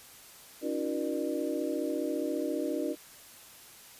sine tone cluster, 282.6 / 317.3 / 367 / 476.7 / 599 Hz, C#4 / D#4 / F#4 / A#4 / D5, +34 / +34 / -14 / +39 / +34 cents, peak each -35 / -34 / -37 / -37 / -37 dBFS, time 0.61-2.96 s, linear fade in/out 50 ms, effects white hiss -52 dBFS RMS until 3.99 s + resampled to 32000 Hz

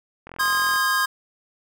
click train, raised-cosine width 0.5 ms, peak -23 dBFS, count 22, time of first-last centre 0.27-0.76 s, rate 42.9 Hz
square chord, Ab major, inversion first, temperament equal with one note detuned, 1046.5 / 1244.5 / 1624.2 Hz, C6 / Eb6 / Ab6, 0 / 0 / -39 cents, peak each -25 / -27 / -22 dBFS, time 0.39-1.06 s, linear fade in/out 10 ms
effects none

